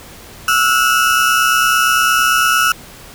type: tone pair together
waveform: 35% pulse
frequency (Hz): 1318.5 / 1447.3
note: E6 / F#6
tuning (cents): 0 / -39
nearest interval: major second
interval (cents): 161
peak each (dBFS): -12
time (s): 0.48-2.72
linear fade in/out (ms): 2
effects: pink hiss -37 dBFS RMS until 3.14 s